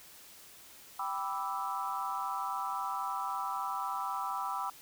sine chord, E minor seventh, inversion first, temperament equal, 784 / 987.8 / 1174.7 / 1318.5 Hz, G5 / B5 / D6 / E6, 0 / 0 / 0 / 0 cents, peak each -39 / -37 / -39 / -39 dBFS, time 0.99-4.7 s, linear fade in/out 5 ms, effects white hiss -54 dBFS RMS until 4.81 s

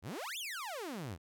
sawtooth exponential two-way sweep, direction up then down, 73.3 to 3624 to 73.3 Hz, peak -36 dBFS, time 0.02-1.18 s, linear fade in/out 50 ms, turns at 0.38 s, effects none

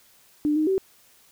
sine tone with pitch steps, 298.1 / 309.4 / 383 Hz, D4 / D#4 / G4, +26 / -10 / -40 cents, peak -19 dBFS, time 0.45-0.78 s, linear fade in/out 0 ms, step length 110 ms, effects white hiss -57 dBFS RMS until 1.31 s

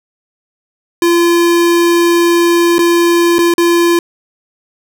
square tone with dropouts, 342.6 Hz, F4, 33 cents flat, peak -8 dBFS, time 1.02-3.99 s, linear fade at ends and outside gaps 2 ms, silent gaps 2.783-2.79 / 3.384-3.389 / 3.539-3.58 s, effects none

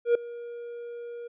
triangle tone with ADSR envelope, 474.4 Hz, A#4, 30 cents sharp, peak -14 dBFS, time 0.05-1.28 s, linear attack 100 ms, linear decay 4 ms, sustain -20 dB, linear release 12 ms, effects resampled to 8000 Hz

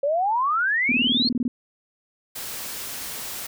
sine exponential sweep, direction up, 545 to 4404 Hz, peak -19 dBFS, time 0.03-1.29 s, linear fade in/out 5 ms
sine tone bursts, 244.9 Hz, B3, 14 cents flat, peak -20 dBFS, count 12, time 0.89-1.48 s, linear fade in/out 2 ms, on 29 ms, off 22 ms
white noise, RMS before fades -33 dBFS, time 2.35-3.47 s, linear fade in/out 10 ms
effects none

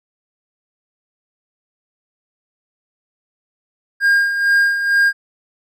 triangle tone with tremolo, 1614 Hz, G#6, 50 cents flat, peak -8 dBFS, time 4-5.13 s, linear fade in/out 50 ms, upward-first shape sine, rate 2.2 Hz, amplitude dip 60%, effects none

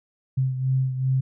sine beating tone pair, 130.81 / 133.41 Hz, C3 / C3, 0 / +34 cents, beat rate 2.6 Hz, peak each -21 / -28 dBFS, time 0.37-1.21 s, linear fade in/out 10 ms, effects none

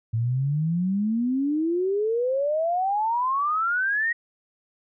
sine exponential sweep, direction up, 110 to 1903 Hz, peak -21 dBFS, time 0.13-4.13 s, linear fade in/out 10 ms, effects none

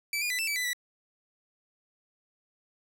sawtooth tone with pitch steps, 2314 / 2432 / 1995 / 2656 / 2303 / 1997 / 1956 Hz, D7 / D#7 / B6 / E7 / D7 / B6 / B6, -26 / -40 / +17 / +12 / -34 / +19 / -17 cents, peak -25 dBFS, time 0.13-0.732 s, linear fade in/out 2 ms, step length 86 ms, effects none

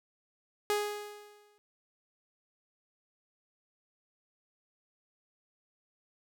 sawtooth tone with exponential decay, 415.3 Hz, G#4, in tune, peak -22 dBFS, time 0.7-1.58 s, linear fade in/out 0 ms, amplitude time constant 190 ms, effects none

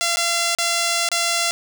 5% pulse tone with dropouts, 684 Hz, F5, 36 cents flat, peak -7 dBFS, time 0.01-1.51 s, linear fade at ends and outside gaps 0 ms, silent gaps 0.16-0.17 / 0.55-0.586 / 1.088-1.116 s, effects none

